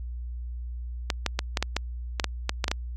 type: clicks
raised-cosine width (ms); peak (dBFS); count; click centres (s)
0.2; -7; 12; 1.102 / 1.263 / 1.391 / 1.572 / 1.626 / 1.766 / 2.198 / 2.243 / 2.494 / 2.642 / 2.681 / 2.715
effects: added 60 Hz sine -32 dBFS peak until 2.96 s + AAC 64 kbps